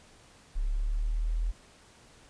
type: linear sweep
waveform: sine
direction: up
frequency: 34.15 to 41.76 Hz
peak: -26 dBFS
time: 0.55-1.52 s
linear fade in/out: 20 ms
effects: pink hiss -57 dBFS RMS until 2.29 s + resampled to 22050 Hz